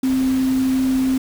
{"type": "tone in noise", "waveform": "sine", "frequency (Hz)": 261.6, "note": "C4", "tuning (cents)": 0, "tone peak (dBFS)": -15, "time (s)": [0.03, 1.18], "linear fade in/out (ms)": 5, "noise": "pink", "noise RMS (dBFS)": -33, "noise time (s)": [0.03, 1.18], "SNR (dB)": 15, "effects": []}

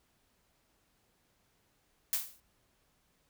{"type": "noise with exponential decay", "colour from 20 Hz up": "blue", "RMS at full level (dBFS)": -28, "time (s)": [2.13, 2.4], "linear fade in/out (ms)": 0, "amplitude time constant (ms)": 58, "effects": ["pink hiss -73 dBFS RMS until 3.29 s"]}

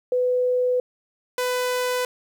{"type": "tone pair in turn", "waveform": ["sine", "sawtooth"], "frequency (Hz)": [499.3, 499.3], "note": ["B4", "B4"], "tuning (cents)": [19, 19], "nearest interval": "unison", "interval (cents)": 0, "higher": "neither", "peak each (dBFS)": -18, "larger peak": "neither", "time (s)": [[0.12, 0.8], [1.38, 2.05]], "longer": "first", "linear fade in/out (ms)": 2, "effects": ["10-bit"]}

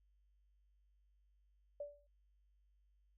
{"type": "tone with exponential decay", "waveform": "sine", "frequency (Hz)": 580, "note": "D5", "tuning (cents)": -22, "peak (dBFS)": -39, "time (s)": [1.8, 2.07], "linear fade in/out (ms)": 5, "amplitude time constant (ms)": 57, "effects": ["added 50 Hz sine -70 dBFS peak until 3.17 s"]}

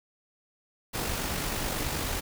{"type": "noise with amplitude modulation", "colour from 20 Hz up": "pink", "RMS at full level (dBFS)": -30, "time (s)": [0.93, 2.21], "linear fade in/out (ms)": 20, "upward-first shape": "sine", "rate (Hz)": 49.3, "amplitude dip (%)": 30, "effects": []}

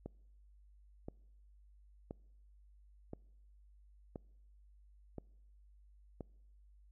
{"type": "click train", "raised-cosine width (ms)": 2, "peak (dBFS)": -30, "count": 7, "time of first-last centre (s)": [0.06, 6.208], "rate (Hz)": 0.976, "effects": ["noise-tail reverb RT60 0.9 s tail -26 dB re dry", "added 50 Hz sine -60 dBFS peak until 6.91 s"]}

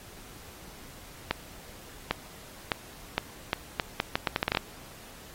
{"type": "accelerating click train", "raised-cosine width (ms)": 0.3, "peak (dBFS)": -8, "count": 15, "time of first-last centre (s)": [1.31, 4.572], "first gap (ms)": 800, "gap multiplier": 0.76, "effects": ["pink hiss -49 dBFS RMS until 5.34 s", "AAC 48 kbps"]}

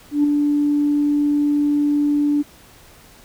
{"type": "tone with ADSR envelope", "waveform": "sine", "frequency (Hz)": 292, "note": "D4", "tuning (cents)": -10, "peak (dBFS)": -10, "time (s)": [0.11, 2.43], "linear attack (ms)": 130, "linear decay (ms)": 6, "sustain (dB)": -4, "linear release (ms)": 22, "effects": ["tanh soft clip ceiling -8 dBFS", "pink hiss -47 dBFS RMS until 3.24 s"]}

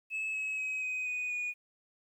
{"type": "tone with pitch steps", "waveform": "sine", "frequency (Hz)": [2596, 2568, 2540, 2512, 2485, 2457], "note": ["E7", "E7", "D#7", "D#7", "D#7", "D#7"], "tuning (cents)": [-27, -46, 35, 16, -3, -22], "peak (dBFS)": -30, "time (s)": [0.1, 1.54], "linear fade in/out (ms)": 50, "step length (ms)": 240, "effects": ["tanh soft clip ceiling -31 dBFS", "11-bit"]}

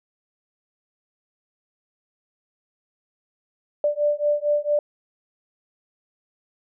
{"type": "beating tone pair", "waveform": "sine", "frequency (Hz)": [587.3, 591.7], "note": ["D5", "D5"], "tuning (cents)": [0, 13], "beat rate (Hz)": 4.4, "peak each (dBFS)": -22, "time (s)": [3.84, 4.79], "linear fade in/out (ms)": 2, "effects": []}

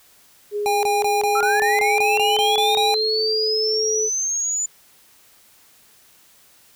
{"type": "tone with pitch glide", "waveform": "sine", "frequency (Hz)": [414, 435.3], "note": ["G#4", "A4"], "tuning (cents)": [-5, -19], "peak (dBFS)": -21, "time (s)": [0.51, 4.1], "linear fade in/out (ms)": 50, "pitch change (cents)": 86, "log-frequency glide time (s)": [0.61, 3.26]}
{"type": "tone bursts", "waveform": "square", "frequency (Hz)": 810, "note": "G#5", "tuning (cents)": -43, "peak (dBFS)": -19, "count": 12, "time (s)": [0.66, 2.942], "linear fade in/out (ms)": 0, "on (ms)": 170, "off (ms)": 22}
{"type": "linear sweep", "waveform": "sine", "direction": "up", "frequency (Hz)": [1295, 7050], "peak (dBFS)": -20, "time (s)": [1.35, 4.66], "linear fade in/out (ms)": 5}
{"effects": ["white hiss -53 dBFS RMS until 6.75 s"]}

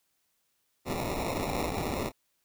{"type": "noise with sample-and-hold", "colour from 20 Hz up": "white", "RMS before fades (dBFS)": -32, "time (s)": [0.85, 2.12], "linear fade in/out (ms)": 50, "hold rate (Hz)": 1575, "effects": ["white hiss -75 dBFS RMS until 2.44 s"]}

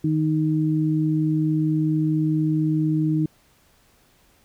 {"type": "tone pair together", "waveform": "sine", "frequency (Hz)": [155.56, 311.1], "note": ["D#3", "D#4"], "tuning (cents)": [0, 0], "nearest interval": "octave", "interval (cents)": 1200, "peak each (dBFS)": -21, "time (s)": [0.04, 3.26], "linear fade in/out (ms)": 5, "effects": ["pink hiss -59 dBFS RMS until 4.44 s"]}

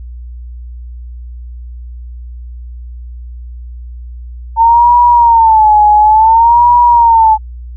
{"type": "tone with vibrato", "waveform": "sine", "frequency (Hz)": 900, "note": "A5", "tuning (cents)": 39, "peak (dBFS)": -3, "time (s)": [4.56, 7.38], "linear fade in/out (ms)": 50, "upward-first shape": "sine", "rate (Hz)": 0.57, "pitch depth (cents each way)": 120, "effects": ["added 60 Hz sine -24 dBFS peak until 7.76 s"]}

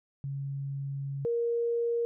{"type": "tone pair in turn", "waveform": "sine", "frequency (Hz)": [138.59, 469.3], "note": ["C#3", "A#4"], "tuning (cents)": [0, 12], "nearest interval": "octave + major sixth", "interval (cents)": 2112, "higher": "second", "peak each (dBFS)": [-32, -26], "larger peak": "second", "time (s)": [[0.24, 1.25], [1.25, 2.05]], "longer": "first", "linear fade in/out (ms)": 0, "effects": []}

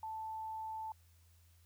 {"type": "tone", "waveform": "sine", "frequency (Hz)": 880, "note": "A5", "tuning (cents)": 0, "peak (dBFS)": -40, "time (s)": [0.03, 0.92], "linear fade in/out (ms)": 2, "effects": ["added 84 Hz sine -63 dBFS peak until 1.65 s", "white hiss -72 dBFS RMS until 1.65 s"]}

